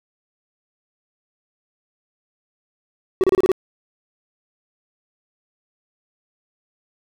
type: tone bursts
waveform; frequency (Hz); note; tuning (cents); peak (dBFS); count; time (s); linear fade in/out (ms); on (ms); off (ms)
triangle; 377.5; F#4; +35; -10; 6; 3.21-3.517; 0; 27; 29
effects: none